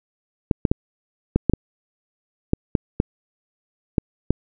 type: clicks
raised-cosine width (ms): 3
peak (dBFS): -3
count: 11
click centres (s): 0.512 / 0.652 / 0.715 / 1.36 / 1.497 / 1.536 / 2.534 / 2.752 / 3.001 / 3.982 / 4.306
effects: none